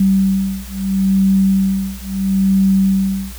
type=beating tone pair; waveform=sine; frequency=192.6 / 193.35 Hz; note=G3 / G3; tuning=-30 / -24 cents; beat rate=0.75 Hz; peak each=-15 dBFS; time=0-3.34 s; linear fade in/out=5 ms; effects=added 60 Hz sine -30 dBFS peak until 3.38 s + white hiss -37 dBFS RMS until 3.38 s